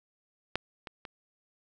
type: clicks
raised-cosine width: 0.3 ms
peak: -12 / -24 / -25 dBFS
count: 3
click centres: 0.556 / 0.872 / 1.052 s
effects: none